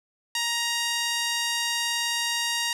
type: tone with band-pass filter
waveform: 5% pulse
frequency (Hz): 939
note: A#5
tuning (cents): +12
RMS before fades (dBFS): -27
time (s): 0.35-2.73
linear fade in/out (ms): 2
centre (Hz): 2400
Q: 0.53
effects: none